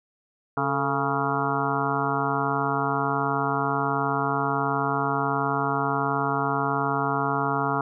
harmonic tone with a mistuned harmonic, 138.59 Hz, C#3, in tune, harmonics 1 / 2 / 3 / 5 / 6 / 7 / 8 / 9 / 10, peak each -31 / -31 / -31 / -31 / -31 / -31 / -31 / -31 / -31 dBFS, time 0.57-7.81 s, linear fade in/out 2 ms, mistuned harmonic 3, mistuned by +80 cents, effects none

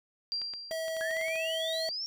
sine tone with exponential decay, 4737 Hz, D8, 14 cents sharp, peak -29 dBFS, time 0.32-1.38 s, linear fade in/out 0 ms, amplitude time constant 230 ms
clicks, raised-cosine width 0.2 ms, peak -28 dBFS, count 11, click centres 0.417 / 0.537 / 0.715 / 0.882 / 0.967 / 1.01 / 1.11 / 1.168 / 1.213 / 1.283 / 1.357 s
square tone, 647 Hz, E5, 32 cents flat, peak -33 dBFS, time 0.71-1.89 s, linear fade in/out 0 ms
sine exponential sweep, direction up, 1649 to 5588 Hz, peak -33 dBFS, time 1.01-2.06 s, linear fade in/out 0 ms
effects none

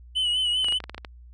triangle tone with vibrato, 2974 Hz, F#7, 8 cents sharp, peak -20 dBFS, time 0.15-0.79 s, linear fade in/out 20 ms, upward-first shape sine, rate 5 Hz, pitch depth 51 cents each way
clicks, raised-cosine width 0.3 ms, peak -19 dBFS, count 9, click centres 0.645 / 0.685 / 0.724 / 0.803 / 0.84 / 0.896 / 0.946 / 0.98 / 1.048 s
effects added 60 Hz sine -44 dBFS peak until 1.33 s + resampled to 22050 Hz

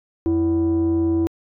sine tone pair together, 87.31 / 329.9 Hz, F2 / E4, 0 / +1 cents, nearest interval octave + major seventh, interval 2301 cents, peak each -22 / -15 dBFS, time 0.26-1.27 s, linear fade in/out 0 ms, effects tanh soft clip ceiling -14 dBFS

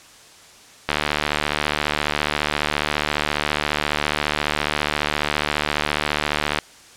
click train, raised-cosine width 0.3 ms, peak -3 dBFS, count 426, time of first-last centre 0.89-6.587 s, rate 74.6 Hz, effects white hiss -46 dBFS RMS until 6.96 s + low-pass 8000 Hz 12 dB/octave

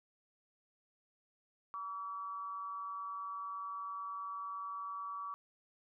sine tone with amplitude modulation, 1144 Hz, D6, 46 cents flat, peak -37 dBFS, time 1.74-5.34 s, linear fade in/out 0 ms, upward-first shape sine, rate 191 Hz, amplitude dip 55%, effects none

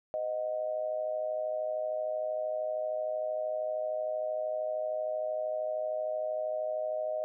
sine tone with amplitude modulation, 622.3 Hz, D#5, in tune, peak -27 dBFS, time 0.14-7.24 s, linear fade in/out 0 ms, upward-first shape sine, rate 113 Hz, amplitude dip 70%, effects none

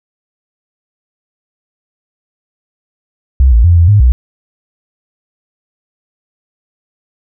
sine tone with pitch steps, 65.6 / 56.8 / 86.5 / 84.7 / 103.5 / 62 Hz, C2 / A#1 / F2 / E2 / G#2 / B1, +5 / -44 / -16 / +48 / -5 / +7 cents, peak -3 dBFS, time 3.4-4.12 s, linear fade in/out 0 ms, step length 120 ms, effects none

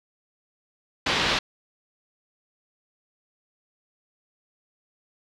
white low-pass noise, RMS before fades -24 dBFS, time 1.06-1.39 s, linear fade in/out 5 ms, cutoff 4200 Hz, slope 24 dB/octave, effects none

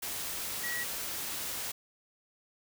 sine tone in noise, 1925 Hz, B6, 45 cents flat, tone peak -34 dBFS, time 0.63-0.84 s, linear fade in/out 10 ms, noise white, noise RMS -37 dBFS, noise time 0.02-1.72 s, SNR 0 dB, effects none

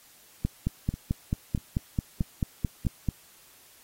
two click trains, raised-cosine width 5 ms, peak -13 / -22 dBFS, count 13 / 4, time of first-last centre 0.45-3.087 / 0.94-2.851 s, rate 4.55 / 1.57 Hz, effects white hiss -56 dBFS RMS until 3.83 s + AAC 48 kbps

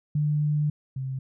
sine tone pair in turn, 149.2 / 132.41 Hz, D3 / C3, +28 / +21 cents, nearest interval major second, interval 207 cents, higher first, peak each -21 / -28 dBFS, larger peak first, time 0.15-0.7 / 0.96-1.19 s, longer first, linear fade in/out 5 ms, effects none

